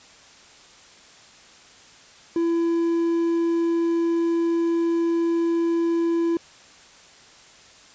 triangle tone, 335.7 Hz, E4, 32 cents sharp, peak -17 dBFS, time 2.36-6.37 s, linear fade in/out 2 ms, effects white hiss -49 dBFS RMS until 7.94 s + resampled to 16000 Hz

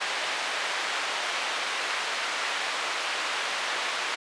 white band-pass noise, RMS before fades -30 dBFS, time 0-4.16 s, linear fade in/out 20 ms, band 620 to 2800 Hz, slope 12 dB/octave, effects resampled to 22050 Hz

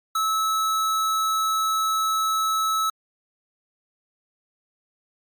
square tone, 1300 Hz, E6, 24 cents flat, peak -21 dBFS, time 0.15-2.9 s, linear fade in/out 5 ms, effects MP3 96 kbps

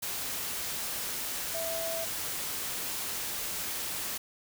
sine tone in noise, 659.3 Hz, E5, in tune, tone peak -34 dBFS, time 1.54-2.05 s, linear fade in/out 10 ms, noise white, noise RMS -35 dBFS, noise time 0.02-4.18 s, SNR -2 dB, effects none

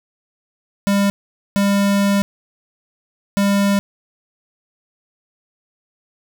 square tone bursts at uneven times, 200 Hz, G3, 35 cents sharp, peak -14 dBFS, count 3, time 0.87-1.1 / 1.56-2.22 / 3.37-3.79 s, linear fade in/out 0 ms, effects none

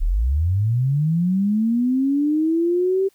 sine linear sweep, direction up, 32.02 to 392 Hz, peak -16 dBFS, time 0-3.09 s, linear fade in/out 20 ms, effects white hiss -61 dBFS RMS until 3.14 s

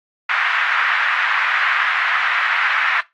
white band-pass noise, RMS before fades -18 dBFS, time 0.29-3.01 s, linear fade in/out 5 ms, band 1200 to 2000 Hz, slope 24 dB/octave, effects noise-tail reverb RT60 0.2 s tail -18 dB re dry + AAC 48 kbps

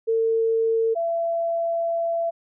sine tone pair in turn, 451.4 / 671.9 Hz, A4 / E5, +44 / +33 cents, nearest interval perfect fifth, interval 689 cents, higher second, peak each -18 / -21 dBFS, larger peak first, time 0.07-0.95 / 0.95-2.31 s, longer second, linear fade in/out 20 ms, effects none

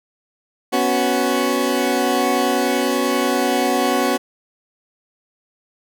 20% pulse chord, B suspended second, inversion none, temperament equal, 246.9 / 277.2 / 370 Hz, B3 / C#4 / F#4, 0 / 0 / 0 cents, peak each -16 dBFS, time 0.72-4.18 s, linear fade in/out 20 ms, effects none

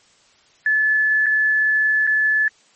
sine tone with dropouts, 1729 Hz, A6, 31 cents flat, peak -14 dBFS, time 0.66-2.48 s, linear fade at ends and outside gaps 2 ms, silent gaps 1.26-1.265 / 2.069-2.073 s, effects white hiss -55 dBFS RMS until 2.75 s + MP3 32 kbps

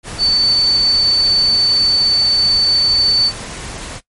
sine tone in noise, 4516 Hz, C#8, 31 cents sharp, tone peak -10 dBFS, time 0.18-3.32 s, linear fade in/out 50 ms, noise pink, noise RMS -28 dBFS, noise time 0.03-4.01 s, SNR +15 dB, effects noise-tail reverb RT60 0.1 s tail -18 dB re dry + MP3 48 kbps

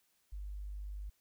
sine tone, 50.1 Hz, G1, 38 cents sharp, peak -40 dBFS, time 0.32-1.1 s, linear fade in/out 10 ms, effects white hiss -75 dBFS RMS until 1.2 s

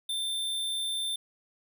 square tone, 3568 Hz, A7, 23 cents sharp, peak -30 dBFS, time 0.09-1.16 s, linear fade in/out 5 ms, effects none

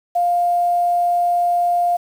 sine tone with quantisation, 701 Hz, F5, 6 cents sharp, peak -14 dBFS, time 0.15-1.97 s, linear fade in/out 10 ms, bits 7, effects none

